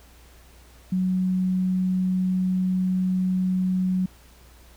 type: tone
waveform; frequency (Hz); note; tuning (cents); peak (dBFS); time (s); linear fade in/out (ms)
sine; 185; F#3; 0; -20; 0.92-4.06; 5
effects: added 60 Hz sine -50 dBFS peak until 4.76 s + pink hiss -54 dBFS RMS until 4.76 s